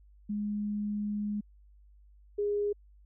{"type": "tone pair in turn", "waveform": "sine", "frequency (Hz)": [207.7, 411.1], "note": ["G#3", "G#4"], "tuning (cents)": [0, -18], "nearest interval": "octave", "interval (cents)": 1182, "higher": "second", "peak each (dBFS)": [-30, -27], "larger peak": "second", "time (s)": [[0.29, 1.41], [2.38, 2.73]], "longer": "first", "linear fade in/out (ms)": 10, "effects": ["added 50 Hz sine -55 dBFS peak until 3.05 s"]}